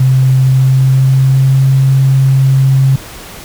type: tone with pitch glide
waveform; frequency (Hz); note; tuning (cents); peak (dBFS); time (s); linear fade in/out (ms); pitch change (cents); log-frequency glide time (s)
sine; 130.81 to 134.02; C3 to C3; 0 to +42; -5; 0-2.96; 5; +42; 0.31-1.65
effects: pink hiss -30 dBFS RMS until 3.44 s